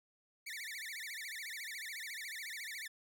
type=tone with vibrato; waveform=sawtooth; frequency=2011 Hz; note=B6; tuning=31 cents sharp; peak=-39 dBFS; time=0.46-2.88 s; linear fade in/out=10 ms; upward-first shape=sine; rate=14 Hz; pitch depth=250 cents each way; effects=none